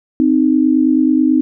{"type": "tone pair together", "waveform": "sine", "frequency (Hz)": [260, 309.2], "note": ["C4", "D#4"], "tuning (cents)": [-11, -11], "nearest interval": "minor third", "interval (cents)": 300, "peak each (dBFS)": -12, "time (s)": [0.2, 1.41], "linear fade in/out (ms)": 0, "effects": []}